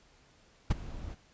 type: noise with ADSR envelope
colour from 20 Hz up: brown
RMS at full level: -20 dBFS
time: 0.7-1.16 s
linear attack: 12 ms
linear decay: 17 ms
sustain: -21 dB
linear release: 34 ms
effects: pink hiss -63 dBFS RMS until 1.33 s + resampled to 16000 Hz